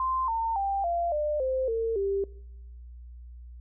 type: tone with pitch steps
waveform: sine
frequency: 1042 / 907.1 / 789.7 / 687.5 / 598.5 / 521 / 453.6 / 394.8 Hz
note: C6 / A#5 / G5 / F5 / D5 / C5 / A#4 / G4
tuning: -7 / -47 / +13 / -27 / +33 / -7 / -47 / +12 cents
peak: -25 dBFS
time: 0-2.24 s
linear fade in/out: 2 ms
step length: 280 ms
effects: noise-tail reverb RT60 0.9 s tail -24 dB re dry + added 60 Hz sine -42 dBFS peak until 3.6 s